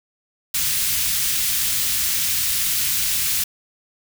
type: band-stop noise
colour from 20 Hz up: white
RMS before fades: -21 dBFS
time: 0.54-3.44 s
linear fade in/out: 5 ms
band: 140 to 2100 Hz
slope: 12 dB/octave
effects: none